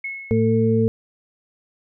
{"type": "tone with exponential decay", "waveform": "sine", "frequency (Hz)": 2185, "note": "C#7", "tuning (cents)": -26, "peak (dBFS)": -24, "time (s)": [0.04, 0.83], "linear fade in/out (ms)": 5, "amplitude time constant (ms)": 170}
{"type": "harmonic tone", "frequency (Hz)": 112.3, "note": "A2", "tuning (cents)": 36, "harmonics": [1, 2, 4], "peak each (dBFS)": [-20, -19, -19], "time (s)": [0.31, 0.88], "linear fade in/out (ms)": 0}
{"effects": []}